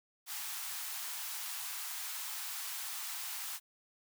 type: high-pass noise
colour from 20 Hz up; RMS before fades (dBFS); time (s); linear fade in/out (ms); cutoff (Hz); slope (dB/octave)
white; -41; 0.26-3.6; 50; 750; 48
effects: none